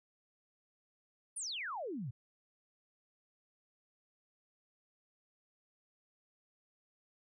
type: exponential sweep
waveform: sine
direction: down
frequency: 10270 to 107.7 Hz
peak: -38 dBFS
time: 1.36-2.11 s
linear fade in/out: 10 ms
effects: none